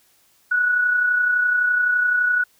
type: tone with amplitude modulation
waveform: sine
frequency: 1470 Hz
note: F#6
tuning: 12 cents flat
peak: -14 dBFS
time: 0.51-2.44 s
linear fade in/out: 10 ms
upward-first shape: sine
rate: 31.8 Hz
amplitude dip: 40%
effects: white hiss -59 dBFS RMS until 2.59 s